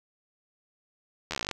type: slowing click train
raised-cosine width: 0.2 ms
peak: -14 dBFS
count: 13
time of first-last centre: 1.31-1.512 s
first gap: 12 ms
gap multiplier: 1.06
effects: none